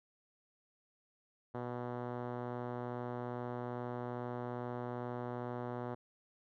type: tone with low-pass filter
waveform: 5% pulse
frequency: 122.4 Hz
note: B2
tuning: 15 cents flat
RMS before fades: -41 dBFS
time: 1.54-5.95 s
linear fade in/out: 10 ms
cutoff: 900 Hz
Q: 0.54
effects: none